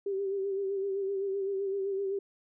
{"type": "tone with vibrato", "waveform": "sine", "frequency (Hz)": 392, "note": "G4", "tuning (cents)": 0, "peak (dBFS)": -29, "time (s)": [0.06, 2.19], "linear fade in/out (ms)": 5, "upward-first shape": "sine", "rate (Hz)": 7.8, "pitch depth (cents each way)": 43, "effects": []}